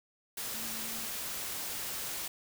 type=tone in noise; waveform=sine; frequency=224 Hz; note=A3; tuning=31 cents sharp; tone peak=-48 dBFS; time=0.54-1.06 s; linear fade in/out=5 ms; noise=white; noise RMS=-38 dBFS; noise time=0.37-2.28 s; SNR=-13 dB; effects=none